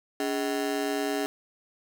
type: ring-modulated tone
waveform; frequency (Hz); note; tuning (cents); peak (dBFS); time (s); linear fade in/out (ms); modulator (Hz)
30% pulse; 349.2; F4; 0; -21; 0.2-1.26; 0; 64.5
effects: none